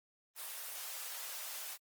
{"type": "high-pass noise", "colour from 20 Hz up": "white", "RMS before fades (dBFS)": -44, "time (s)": [0.35, 1.78], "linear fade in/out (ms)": 50, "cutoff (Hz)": 550, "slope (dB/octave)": 24, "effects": ["Opus 24 kbps"]}